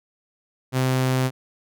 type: tone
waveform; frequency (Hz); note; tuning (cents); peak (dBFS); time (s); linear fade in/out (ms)
sawtooth; 129.6; C3; -16; -15; 0.72-1.31; 50
effects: none